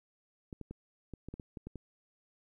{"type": "clicks", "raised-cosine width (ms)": 3, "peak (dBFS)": -30, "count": 10, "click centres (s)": [0.528, 0.613, 0.71, 1.137, 1.286, 1.34, 1.398, 1.572, 1.67, 1.757], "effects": ["12-bit"]}